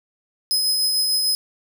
sawtooth tone with tremolo, 5070 Hz, D#8, 32 cents sharp, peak -14 dBFS, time 0.51-1.35 s, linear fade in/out 0 ms, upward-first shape triangle, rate 6.7 Hz, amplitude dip 30%, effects none

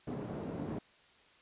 white band-pass noise, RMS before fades -40 dBFS, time 0.07-0.79 s, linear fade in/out 5 ms, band 100 to 350 Hz, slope 12 dB/octave, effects white hiss -63 dBFS RMS until 1.41 s + resampled to 8000 Hz

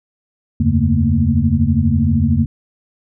sine tone cluster, 81.8 / 93.5 / 139.7 / 222.7 / 235.4 Hz, E2 / F#2 / C#3 / A3 / A#3, -13 / +19 / +14 / +21 / +17 cents, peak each -18 dBFS, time 0.6-2.46 s, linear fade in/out 5 ms, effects none

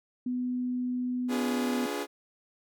sine tone, 249.2 Hz, B3, 16 cents sharp, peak -28 dBFS, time 0.26-1.86 s, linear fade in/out 5 ms
sawtooth chord, D diminished seventh, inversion none, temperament equal with one note detuned, 287.5 / 349.2 / 415.3 / 493.9 Hz, D4 / F4 / Ab4 / Cb5, -37 / 0 / 0 / 0 cents, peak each -32 / -34 / -31 / -36 dBFS, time 1.28-2.07 s, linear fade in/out 50 ms
effects none

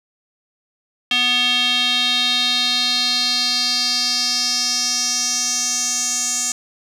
square tone with band-pass filter sweep, 246.9 Hz, B3, in tune, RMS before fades -19 dBFS, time 1.11-6.52 s, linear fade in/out 2 ms, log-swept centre 3100 to 7000 Hz, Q 5.2, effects none

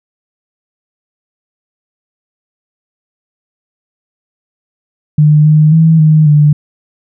sine tone with pitch steps, 150.8 / 153.4 / 161.5 / 155.1 / 148.6 Hz, D3 / D#3 / E3 / D#3 / D3, +46 / -24 / -35 / -5 / +21 cents, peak -3 dBFS, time 5.18-6.53 s, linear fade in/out 5 ms, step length 270 ms, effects none

